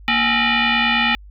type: tone with frequency modulation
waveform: sine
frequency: 303.1 Hz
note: D#4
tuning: 45 cents flat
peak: -14 dBFS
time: 0.08-1.15 s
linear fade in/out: 0 ms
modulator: 537 Hz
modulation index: 5.6
effects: added 50 Hz sine -38 dBFS peak until 1.3 s